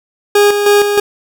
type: tone with tremolo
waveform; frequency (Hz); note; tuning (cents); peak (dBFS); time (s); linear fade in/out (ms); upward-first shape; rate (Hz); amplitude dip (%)
40% pulse; 410.3; G#4; -21; -5; 0.35-1; 5; square; 3.2; 50
effects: none